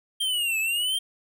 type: linear two-way sweep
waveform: square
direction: down then up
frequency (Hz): 3192 to 2575 to 3192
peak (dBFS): -24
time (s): 0.2-0.99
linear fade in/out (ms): 10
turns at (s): 0.59
effects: none